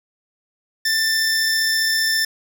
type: tone pair together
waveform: 40% pulse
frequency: 1781 / 5308 Hz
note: A6 / E8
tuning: +21 / +11 cents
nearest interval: octave + perfect fifth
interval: 1890 cents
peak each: -19 dBFS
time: 0.85-2.25 s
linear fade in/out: 5 ms
effects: none